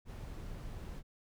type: noise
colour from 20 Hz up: brown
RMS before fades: -44 dBFS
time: 0.05-1.03 s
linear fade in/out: 50 ms
effects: none